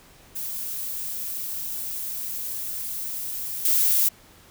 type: noise with level steps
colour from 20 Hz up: violet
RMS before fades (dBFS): -31 / -20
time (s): 0.35-4.09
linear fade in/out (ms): 10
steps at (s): 3.65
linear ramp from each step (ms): 2
effects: pink hiss -52 dBFS RMS until 4.5 s